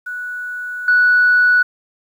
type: tone with level steps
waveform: sine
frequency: 1475 Hz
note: F#6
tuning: 6 cents flat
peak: -23 / -8 dBFS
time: 0.06-1.63 s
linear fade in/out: 10 ms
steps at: 0.88 s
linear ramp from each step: 2 ms
effects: tanh soft clip ceiling -5 dBFS + 8-bit